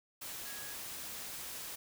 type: tone in noise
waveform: sine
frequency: 1661.2 Hz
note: G#6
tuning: in tune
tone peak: -51 dBFS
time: 0.45-0.75 s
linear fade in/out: 10 ms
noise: white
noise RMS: -44 dBFS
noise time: 0.21-1.76 s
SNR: -10 dB
effects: none